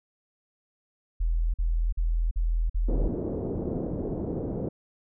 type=tone bursts; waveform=sine; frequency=41.2 Hz; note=E1; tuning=in tune; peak=-22 dBFS; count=5; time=1.2-3.084 s; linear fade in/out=10 ms; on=340 ms; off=46 ms
type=low-pass noise; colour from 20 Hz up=white; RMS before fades=-31 dBFS; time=2.88-4.69 s; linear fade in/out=5 ms; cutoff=460 Hz; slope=24 dB/octave
effects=none